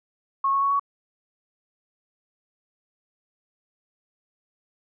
sine tone with pitch steps, 1093 / 1102.5 / 1112.1 / 1121.8 Hz, C#6 / C#6 / C#6 / C#6, -25 / -10 / +5 / +20 cents, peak -19 dBFS, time 0.44-0.796 s, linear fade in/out 5 ms, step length 89 ms, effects none

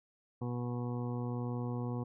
harmonic tone, 121.7 Hz, B2, 25 cents flat, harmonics 1 / 2 / 3 / 4 / 6 / 7 / 8 / 9, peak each -36 / -39 / -46 / -45 / -51 / -52 / -52 / -53 dBFS, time 0.41-2.04 s, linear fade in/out 10 ms, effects none

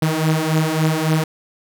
sawtooth beating tone pair, 155.6 / 159.2 Hz, D#3 / D#3, 0 / +40 cents, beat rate 3.6 Hz, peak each -16 / -14 dBFS, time 0.02-1.24 s, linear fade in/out 5 ms, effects none

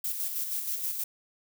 violet noise with tremolo, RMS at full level -31 dBFS, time 0.04-1.04 s, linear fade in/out 5 ms, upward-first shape square, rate 6.3 Hz, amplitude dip 40%, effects none

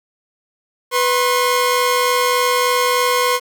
sawtooth tone pair together, 494.3 / 1071.9 Hz, B4 / C6, +1 / +42 cents, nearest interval octave + minor second, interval 1341 cents, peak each -13 dBFS, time 0.91-3.4 s, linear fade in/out 50 ms, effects 7-bit

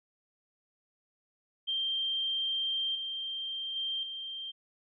sine tone with level steps, 3164 Hz, G7, 15 cents sharp, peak -29 / -34 / -31 / -37 dBFS, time 1.67-4.52 s, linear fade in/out 20 ms, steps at 2.95 / 3.76 / 4.03 s, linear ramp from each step 2 ms, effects none

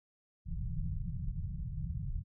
pink low-pass noise, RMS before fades -37 dBFS, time 0.45-2.24 s, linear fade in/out 50 ms, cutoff 180 Hz, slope 96 dB/octave, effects none

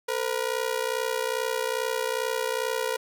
sawtooth ring-modulated tone, 480 Hz, B4, 49 cents flat, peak -19 dBFS, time 0.08-2.97 s, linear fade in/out 10 ms, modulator 31.2 Hz, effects none

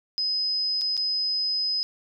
sine tone with dropouts, 5040 Hz, D#8, 21 cents sharp, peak -23 dBFS, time 0.18-1.83 s, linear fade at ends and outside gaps 0 ms, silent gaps 0.812-0.817 / 0.968-0.976 s, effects none

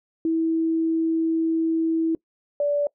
sine tone pair in turn, 325.4 / 579.8 Hz, E4 / D5, -22 / -22 cents, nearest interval minor seventh, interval 1000 cents, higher second, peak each -19 dBFS, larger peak neither, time 0.25-2.15 / 2.6-2.87 s, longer first, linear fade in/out 2 ms, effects noise-tail reverb RT60 0.1 s tail -23 dB re dry

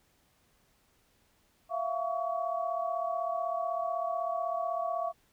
sine tone cluster, 667 / 703 / 1129 Hz, E5 / F5 / C#6, +20 / +11 / +31 cents, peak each -33 / -34 / -36 dBFS, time 1.69-5.13 s, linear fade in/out 50 ms, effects pink hiss -69 dBFS RMS until 5.32 s

